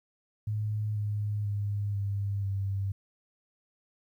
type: tone with pitch steps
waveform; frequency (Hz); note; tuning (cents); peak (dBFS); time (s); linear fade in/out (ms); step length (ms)
sine; 106.4 / 104.27 / 102.18 / 100.14 / 98.13; G#2 / G#2 / G#2 / G2 / G2; +42 / +7 / -28 / +37 / +2; -28; 0.47-2.92; 5; 490
effects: 11-bit